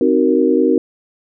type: chord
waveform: sine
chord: C half-diminished seventh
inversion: none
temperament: equal with one note detuned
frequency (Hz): 261.6 / 311.1 / 375.2 / 466.2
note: C4 / Eb4 / Gb4 / Bb4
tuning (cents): 0 / 0 / +24 / 0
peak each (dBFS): -16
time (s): 0.01-0.78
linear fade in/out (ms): 2
effects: none